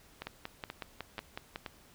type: two click trains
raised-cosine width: 0.3 ms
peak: -23 / -22 dBFS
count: 4 / 8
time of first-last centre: 0.22-1.662 / 0.27-1.559 s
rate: 2.08 / 5.43 Hz
effects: pink hiss -60 dBFS RMS until 1.94 s